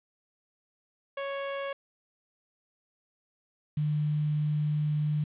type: tone pair in turn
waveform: sawtooth / sine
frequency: 554.4 / 150.27 Hz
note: C#5 / D3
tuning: 0 / +40 cents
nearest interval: octave + major seventh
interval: 2260 cents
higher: first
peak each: -28 / -25 dBFS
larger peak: second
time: 1.17-1.73 / 3.77-5.24 s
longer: second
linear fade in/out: 5 ms
effects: resampled to 8000 Hz + 9-bit